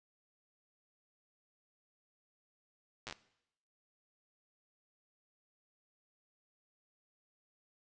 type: slowing click train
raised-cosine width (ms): 0.2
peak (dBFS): -25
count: 6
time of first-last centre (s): 3.07-3.125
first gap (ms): 8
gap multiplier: 1.16
effects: noise-tail reverb RT60 0.8 s tail -18 dB re dry + resampled to 22050 Hz